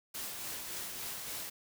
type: noise with tremolo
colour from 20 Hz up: white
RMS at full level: -40 dBFS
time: 0.14-1.5 s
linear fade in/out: 10 ms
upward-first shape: sine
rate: 3.5 Hz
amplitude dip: 30%
effects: none